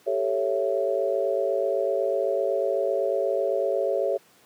sine chord, A dominant seventh, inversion third, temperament equal with one note detuned, 392 / 440 / 554.4 / 664.2 Hz, G4 / A4 / C#5 / E5, 0 / 0 / 0 / +13 cents, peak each -28 / -29 / -25 / -29 dBFS, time 0.06-4.18 s, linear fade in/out 20 ms, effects pink hiss -57 dBFS RMS until 4.45 s + high-pass 200 Hz 12 dB/octave

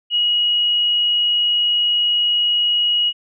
sine tone, 2900 Hz, F#7, 35 cents flat, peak -14 dBFS, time 0.1-3.13 s, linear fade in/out 50 ms, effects none

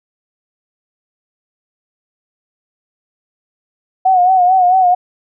sine tone with vibrato, 736 Hz, F#5, 9 cents flat, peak -7 dBFS, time 4.05-4.95 s, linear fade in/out 10 ms, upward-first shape sine, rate 4.5 Hz, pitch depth 61 cents each way, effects none

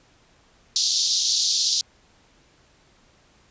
pink band-pass noise, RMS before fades -22 dBFS, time 0.76-1.81 s, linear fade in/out 0 ms, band 3800 to 6500 Hz, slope 48 dB/octave, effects pink hiss -58 dBFS RMS until 3.5 s + resampled to 16000 Hz

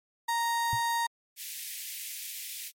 35% pulse tone, 932.3 Hz, A#5, in tune, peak -25 dBFS, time 0.28-1.07 s, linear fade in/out 10 ms
sine tone with exponential decay, 116.3 Hz, A#2, 4 cents flat, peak -27 dBFS, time 0.73-0.82 s, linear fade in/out 0 ms, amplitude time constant 18 ms
white high-pass noise, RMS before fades -39 dBFS, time 1.36-2.72 s, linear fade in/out 50 ms, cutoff 1900 Hz, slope 48 dB/octave
effects MP3 64 kbps

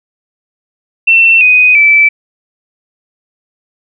sine tone with pitch steps, 2692 / 2497 / 2317 Hz, E7 / D#7 / D7, +36 / +6 / -24 cents, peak -3 dBFS, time 1.07-2.09 s, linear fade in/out 10 ms, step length 340 ms, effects none

